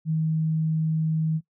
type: tone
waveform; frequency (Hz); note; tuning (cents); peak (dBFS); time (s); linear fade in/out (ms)
sine; 158.6; D#3; +33; -21; 0.05-1.41; 50
effects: noise-tail reverb RT60 0.1 s tail -20 dB re dry